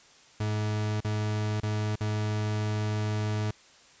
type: tone with dropouts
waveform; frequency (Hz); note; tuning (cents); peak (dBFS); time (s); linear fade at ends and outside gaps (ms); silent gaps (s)
40% pulse; 106.4; G#2; +42; -26; 0.4-3.51; 5; 1.005-1.046 / 1.603-1.631 / 1.957-2.007
effects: white hiss -56 dBFS RMS until 4 s + resampled to 16000 Hz